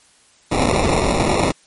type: noise with sample-and-hold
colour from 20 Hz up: blue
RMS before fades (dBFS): -17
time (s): 0.51-1.52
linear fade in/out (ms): 10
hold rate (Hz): 1575
effects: white hiss -53 dBFS RMS until 1.66 s + MP3 48 kbps